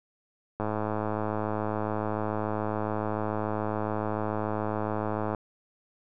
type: click train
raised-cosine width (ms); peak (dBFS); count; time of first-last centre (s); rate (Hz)
1; -16; 509; 0.6-5.348; 107
effects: none